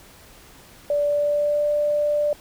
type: tone with pitch glide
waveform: sine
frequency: 582 to 590.8 Hz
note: D5 to D5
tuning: -16 to +10 cents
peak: -18 dBFS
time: 0.9-2.33 s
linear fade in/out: 2 ms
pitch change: +26 cents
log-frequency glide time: 1.03-1.68 s
effects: pink hiss -48 dBFS RMS until 2.4 s